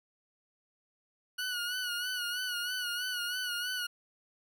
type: tone with vibrato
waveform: 20% pulse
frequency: 1462 Hz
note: F#6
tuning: 21 cents flat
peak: -28 dBFS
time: 1.38-3.87 s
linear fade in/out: 10 ms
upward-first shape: sine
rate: 3.1 Hz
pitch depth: 52 cents each way
effects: none